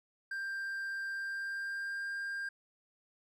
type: tone with pitch glide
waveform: triangle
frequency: 1584 to 1599.6 Hz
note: G6 to G6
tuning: +18 to +35 cents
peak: -34 dBFS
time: 0.31-2.49 s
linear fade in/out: 5 ms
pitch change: +17 cents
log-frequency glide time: 1.11-2.11 s
effects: none